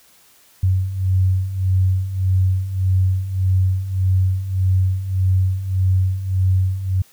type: beating tone pair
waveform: sine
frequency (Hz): 92.5 / 94.2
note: F#2 / F#2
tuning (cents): 0 / +32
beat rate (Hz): 1.7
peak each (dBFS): -21 / -16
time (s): 0.63-7.02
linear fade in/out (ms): 5
effects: white hiss -52 dBFS RMS until 7.12 s